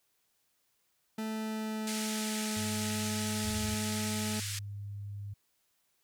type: tone with pitch glide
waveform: 40% pulse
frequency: 219.1 to 214.2 Hz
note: A3 to A3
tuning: -7 to -46 cents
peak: -33 dBFS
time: 1.18-4.4 s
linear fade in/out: 5 ms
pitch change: -39 cents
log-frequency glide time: 1.29-2.78 s
type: band-pass noise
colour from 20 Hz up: white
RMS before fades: -39 dBFS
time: 1.87-4.59 s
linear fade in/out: 2 ms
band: 1600 to 9700 Hz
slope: 24 dB/octave
type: tone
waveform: sine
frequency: 101.4 Hz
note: G#2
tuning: 41 cents flat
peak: -38 dBFS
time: 2.56-5.34 s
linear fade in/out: 10 ms
type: tone bursts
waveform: sine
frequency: 79.2 Hz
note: D#2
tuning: 31 cents sharp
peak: -37 dBFS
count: 4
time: 3.45-3.74 s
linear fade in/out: 0 ms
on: 56 ms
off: 22 ms
effects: white hiss -75 dBFS RMS until 6.03 s